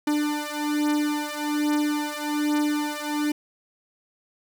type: beating tone pair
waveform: 45% pulse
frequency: 296.7 / 297.9 Hz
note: D4 / D4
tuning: +18 / +25 cents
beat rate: 1.2 Hz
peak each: -26 dBFS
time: 0.07-3.32 s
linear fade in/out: 5 ms
effects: none